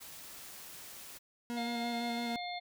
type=noise; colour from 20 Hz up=white; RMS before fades=-49 dBFS; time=0-1.19 s; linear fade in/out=20 ms
type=tone with vibrato; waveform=40% pulse; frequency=235.9 Hz; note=A#3; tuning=21 cents sharp; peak=-35 dBFS; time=1.5-2.36 s; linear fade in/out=0 ms; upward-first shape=square; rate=5.9 Hz; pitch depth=17 cents each way
type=harmonic tone; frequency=710 Hz; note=F5; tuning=28 cents sharp; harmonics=1 / 3 / 5 / 6; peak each=-39 / -44 / -46 / -47 dBFS; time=1.56-2.6 s; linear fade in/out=20 ms
effects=none